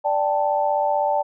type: chord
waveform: sine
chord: D suspended fourth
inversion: none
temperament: equal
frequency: 587.3 / 784 / 880 Hz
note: D5 / G5 / A5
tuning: 0 / 0 / 0 cents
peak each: -22 / -23 / -22 dBFS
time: 0.04-1.23 s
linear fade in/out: 20 ms
effects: none